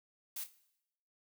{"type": "noise with echo", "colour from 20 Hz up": "blue", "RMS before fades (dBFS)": -41, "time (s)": [0.36, 0.44], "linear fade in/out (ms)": 5, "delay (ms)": 27, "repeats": 3, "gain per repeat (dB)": -11, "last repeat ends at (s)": 0.521, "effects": ["noise-tail reverb RT60 0.8 s tail -17 dB re dry"]}